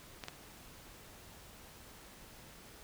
clicks, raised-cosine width 0.2 ms, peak -24 / -23 dBFS, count 2, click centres 0.238 / 0.284 s, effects pink hiss -55 dBFS RMS until 2.83 s

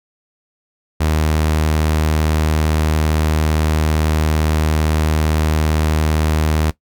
sawtooth tone, 77.7 Hz, D#2, 2 cents flat, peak -10 dBFS, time 1-6.71 s, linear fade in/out 10 ms, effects noise-tail reverb RT60 0.1 s tail -17 dB re dry

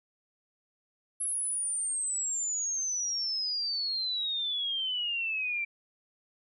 sine exponential sweep, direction down, 11000 to 2335 Hz, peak -29 dBFS, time 1.2-5.65 s, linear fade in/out 10 ms, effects none

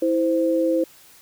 sine tone pair together, 326.9 / 518.9 Hz, E4 / C5, -14 / -14 cents, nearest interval minor sixth, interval 800 cents, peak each -20 dBFS, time 0.02-0.84 s, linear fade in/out 5 ms, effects white hiss -50 dBFS RMS until 1.21 s

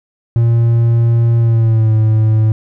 triangle tone with pitch glide, 116.54 to 109.37 Hz, A#2 to A2, 0 to -10 cents, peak -6 dBFS, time 0.36-2.52 s, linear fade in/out 0 ms, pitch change -110 cents, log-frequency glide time 1.38-1.93 s, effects none

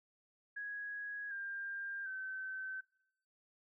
sine tone with pitch steps, 1661.2 / 1597.2 / 1535.7 Hz, G#6 / G6 / G6, 0 / +32 / -36 cents, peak -40 dBFS, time 0.56-2.81 s, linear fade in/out 10 ms, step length 750 ms, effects noise-tail reverb RT60 0.7 s tail -22 dB re dry

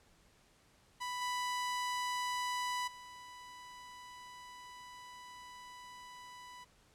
sawtooth tone with level steps, 990 Hz, B5, 4 cents sharp, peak -34 / -31 / -46 dBFS, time 1-6.65 s, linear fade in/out 20 ms, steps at 1.21 / 2.87 s, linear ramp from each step 10 ms, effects pink hiss -67 dBFS RMS until 6.94 s + low-pass 10000 Hz 12 dB/octave

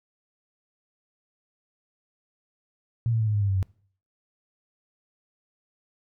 sine tone with pitch steps, 116.54 / 113.03 / 109.62 / 106.31 / 103.11 / 100 / 96.98 / 94.06 Hz, A#2 / A2 / A2 / G#2 / G#2 / G2 / G2 / F#2, 0 / +47 / -6 / +41 / -12 / +35 / -18 / +29 cents, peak -21 dBFS, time 3.06-3.628 s, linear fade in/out 0 ms, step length 71 ms, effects noise-tail reverb RT60 0.5 s tail -22 dB re dry

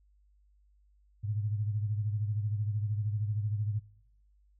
sine beating tone pair, 104.2 / 117.2 Hz, G#2 / A#2, +6 / +10 cents, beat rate 13 Hz, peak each -30 / -38 dBFS, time 1.23-3.8 s, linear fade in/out 20 ms, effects noise-tail reverb RT60 0.8 s tail -24 dB re dry + added 50 Hz sine -62 dBFS peak until 4.59 s

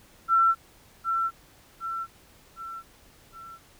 sine tone with echo, 1346 Hz, E6, 36 cents sharp, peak -17 dBFS, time 0.28-0.55 s, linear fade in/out 50 ms, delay 760 ms, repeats 4, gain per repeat -6 dB, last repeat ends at 3.59 s, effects pink hiss -56 dBFS RMS until 3.79 s

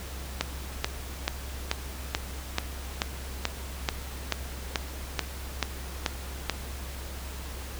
click train, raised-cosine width 0.2 ms, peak -7 dBFS, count 15, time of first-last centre 0.41-6.497 s, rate 2.3 Hz, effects added 66 Hz sine -37 dBFS peak until 7.79 s + pink hiss -42 dBFS RMS until 7.79 s

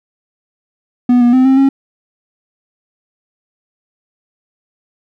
triangle tone with pitch steps, 246.1 / 240.9 / 257.7 / 265.3 / 271.9 Hz, B3 / B3 / C4 / C4 / C#4, -6 / -43 / -26 / +24 / -33 cents, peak -4 dBFS, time 1.09-1.69 s, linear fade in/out 5 ms, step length 120 ms, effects none

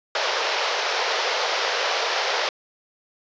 pink band-pass noise, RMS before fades -24 dBFS, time 0.15-2.49 s, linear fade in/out 2 ms, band 440 to 5700 Hz, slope 48 dB/octave, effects resampled to 16000 Hz

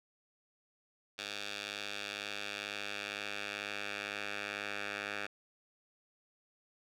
10% pulse tone with band-pass filter sweep, 102.1 Hz, G#2, 29 cents flat, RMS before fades -41 dBFS, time 1.18-5.27 s, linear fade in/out 10 ms, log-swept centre 3500 to 2100 Hz, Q 1.5, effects none

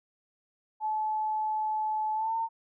sine tone with pitch glide, 863 to 906.4 Hz, A5 to A#5, -34 to -49 cents, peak -27 dBFS, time 0.8-2.49 s, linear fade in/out 50 ms, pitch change +85 cents, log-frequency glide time 2.14-2.35 s, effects none

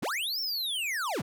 square linear two-way sweep, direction up then down, 72.9 to 5500 to 72.9 Hz, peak -30 dBFS, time 0.02-1.22 s, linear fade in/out 10 ms, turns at 0.4 s, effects none

